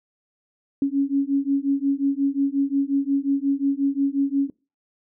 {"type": "beating tone pair", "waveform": "sine", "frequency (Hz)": [274.8, 280.4], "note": ["C#4", "C#4"], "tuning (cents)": [-15, 20], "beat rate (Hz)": 5.6, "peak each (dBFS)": [-22, -22], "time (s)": [0.82, 4.5], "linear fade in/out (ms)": 2, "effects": ["noise-tail reverb RT60 0.3 s tail -23 dB re dry"]}